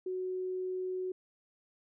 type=tone; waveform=sine; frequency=370 Hz; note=F#4; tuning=in tune; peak=-33 dBFS; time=0.06-1.12 s; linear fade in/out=5 ms; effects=none